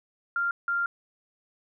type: tone pair in turn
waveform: sine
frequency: 1393 / 1393 Hz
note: F6 / F6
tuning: -5 / -5 cents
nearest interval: unison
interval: 0 cents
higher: neither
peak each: -24 dBFS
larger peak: neither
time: 0.36-0.51 / 0.68-0.86 s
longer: second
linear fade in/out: 2 ms
effects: none